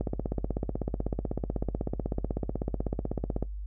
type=click train; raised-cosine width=2 ms; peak=-16 dBFS; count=56; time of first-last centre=0.01-3.426 s; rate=16.1 Hz; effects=noise-tail reverb RT60 0.1 s tail -18 dB re dry + added 50 Hz sine -34 dBFS peak until 3.66 s